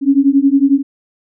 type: beating tone pair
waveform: sine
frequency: 271.1 / 282.1 Hz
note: C#4 / C#4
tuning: -38 / +30 cents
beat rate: 11 Hz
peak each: -11 dBFS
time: 0.01-0.83 s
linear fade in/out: 50 ms
effects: none